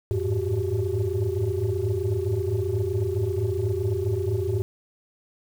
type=tone cluster; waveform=sine; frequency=90.3 / 104.7 / 109.2 / 368.2 / 396 Hz; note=F#2 / G#2 / A2 / F#4 / G4; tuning=-42 / +15 / -13 / -8 / +18 cents; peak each=-28 dBFS; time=0.11-4.62 s; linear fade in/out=0 ms; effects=tanh soft clip ceiling -16 dBFS + 8-bit